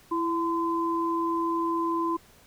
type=tone pair together; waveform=sine; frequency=333.1 / 1023.9 Hz; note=E4 / C6; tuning=+18 / -38 cents; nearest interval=octave + perfect fifth; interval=1944 cents; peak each=-27 dBFS; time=0.11-2.17 s; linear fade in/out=10 ms; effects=pink hiss -56 dBFS RMS until 2.46 s